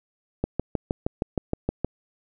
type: click train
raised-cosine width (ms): 2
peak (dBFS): -10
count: 10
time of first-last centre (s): 0.44-1.846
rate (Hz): 6.4
effects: none